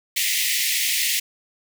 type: high-pass noise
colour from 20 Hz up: pink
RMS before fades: -22 dBFS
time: 0.16-1.2 s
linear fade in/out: 10 ms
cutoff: 1900 Hz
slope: 96 dB/octave
effects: none